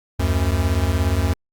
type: beating tone pair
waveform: square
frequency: 74.2 / 91.2 Hz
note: D2 / F#2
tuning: +18 / -24 cents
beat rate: 17 Hz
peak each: -21 / -20 dBFS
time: 0.19-1.34 s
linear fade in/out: 10 ms
effects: Opus 48 kbps